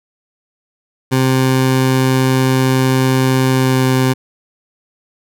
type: tone with pitch glide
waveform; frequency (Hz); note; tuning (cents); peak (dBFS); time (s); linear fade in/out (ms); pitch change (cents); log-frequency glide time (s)
20% pulse; 130.81 to 129.98; C3 to C3; 0 to -11; -6; 1.11-4.14; 20; -11; 3.5-3.86
effects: none